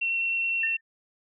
sine tone with vibrato, 2717 Hz, F7, 48 cents flat, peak -24 dBFS, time 0.01-0.77 s, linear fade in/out 10 ms, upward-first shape triangle, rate 9.5 Hz, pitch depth 8 cents each way
sine tone with exponential decay, 1800 Hz, A6, 39 cents sharp, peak -25 dBFS, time 0.63-0.81 s, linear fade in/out 5 ms, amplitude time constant 39 ms
effects none

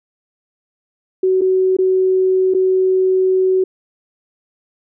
sine tone with dropouts, 374.9 Hz, F#4, 23 cents sharp, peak -11 dBFS, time 1.23-3.64 s, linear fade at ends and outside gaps 5 ms, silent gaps 1.411-1.416 / 1.768-1.786 / 2.539-2.546 s, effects none

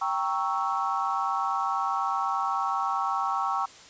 sine chord, G diminished seventh, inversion none, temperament equal, 784 / 932.3 / 1108.7 / 1318.5 Hz, G5 / Bb5 / Db6 / Fb6, 0 / 0 / 0 / 0 cents, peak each -30 / -32 / -29 / -31 dBFS, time 0.01-3.66 s, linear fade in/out 10 ms, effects white hiss -49 dBFS RMS until 3.89 s + resampled to 16000 Hz

